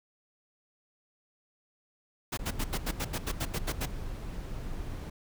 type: noise bursts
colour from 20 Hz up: pink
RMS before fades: -33 dBFS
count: 12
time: 2.32-3.859 s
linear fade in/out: 10 ms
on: 54 ms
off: 81 ms
type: noise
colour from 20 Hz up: brown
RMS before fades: -37 dBFS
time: 2.39-5.1 s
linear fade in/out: 5 ms
effects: none